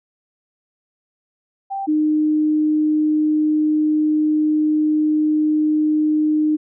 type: tone pair in turn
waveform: sine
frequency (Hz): 784 / 306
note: G5 / D#4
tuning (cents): 0 / -29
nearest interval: octave + major third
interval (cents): 1629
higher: first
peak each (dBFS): -22 / -14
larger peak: second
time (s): 1.7-1.87 / 1.87-6.57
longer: second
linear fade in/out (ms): 20
effects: none